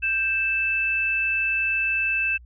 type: tone pair together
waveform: sine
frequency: 1568 / 2637 Hz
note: G6 / E7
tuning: 0 / 0 cents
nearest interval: major sixth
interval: 900 cents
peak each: -29 / -21 dBFS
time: 0.02-2.38 s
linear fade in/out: 20 ms
effects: added 60 Hz sine -44 dBFS peak until 2.45 s